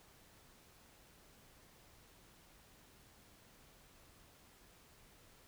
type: silence
effects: pink hiss -64 dBFS RMS until 5.47 s